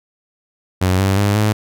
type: tone with pitch steps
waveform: sawtooth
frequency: 92.6 / 96.98 / 101.57 / 106.37 Hz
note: F#2 / G2 / G#2 / G#2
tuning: +2 / -18 / -38 / +42 cents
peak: -9 dBFS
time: 0.81-1.53 s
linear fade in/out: 10 ms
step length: 180 ms
effects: none